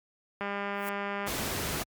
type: click train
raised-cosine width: 0.5 ms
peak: -19 dBFS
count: 175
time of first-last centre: 0.41-1.276 s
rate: 201 Hz
type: noise with exponential growth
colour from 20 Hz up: violet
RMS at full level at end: -38 dBFS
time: 0.71-0.89 s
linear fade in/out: 0 ms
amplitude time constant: 37 ms
type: noise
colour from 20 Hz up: pink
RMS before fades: -32 dBFS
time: 1.26-1.84 s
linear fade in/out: 20 ms
effects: high-pass 60 Hz 12 dB/octave + MP3 96 kbps